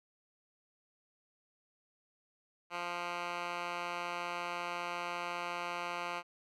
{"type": "tone with band-pass filter", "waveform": "10% pulse", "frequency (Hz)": 174.61, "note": "F3", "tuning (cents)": 0, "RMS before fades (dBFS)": -39, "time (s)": [2.7, 6.23], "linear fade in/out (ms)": 50, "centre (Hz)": 1700, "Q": 1.3, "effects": []}